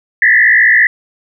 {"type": "tone with frequency modulation", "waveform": "sine", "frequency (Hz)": 1864.7, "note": "A#6", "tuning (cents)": 0, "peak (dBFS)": -5, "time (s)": [0.22, 0.87], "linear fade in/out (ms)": 2, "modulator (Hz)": 57.4, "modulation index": 2.5, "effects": []}